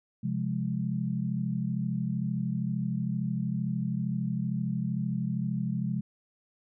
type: chord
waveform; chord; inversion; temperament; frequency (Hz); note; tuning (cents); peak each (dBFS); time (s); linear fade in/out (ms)
sine; F minor; second; equal with one note detuned; 132.41 / 174.61 / 207.7; C3 / F3 / Ab3; +21 / 0 / 0; -32; 0.23-6.01; 10
effects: none